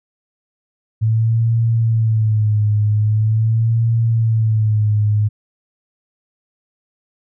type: tone with vibrato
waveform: sine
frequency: 110 Hz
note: A2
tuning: in tune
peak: -12 dBFS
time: 1.01-5.29 s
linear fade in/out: 20 ms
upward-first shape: sine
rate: 0.43 Hz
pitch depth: 76 cents each way
effects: none